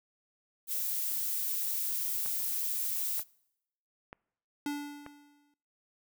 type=noise; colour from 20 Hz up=violet; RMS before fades=-33 dBFS; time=0.67-3.24 s; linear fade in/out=50 ms
type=click train; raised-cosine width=0.5 ms; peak=-29 dBFS; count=4; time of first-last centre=2.26-5.064 s; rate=1.07 Hz
type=tone with exponential decay; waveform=square; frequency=290 Hz; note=D4; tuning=22 cents flat; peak=-31 dBFS; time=4.66-5.54 s; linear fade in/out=2 ms; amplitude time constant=190 ms
effects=noise-tail reverb RT60 0.8 s tail -25 dB re dry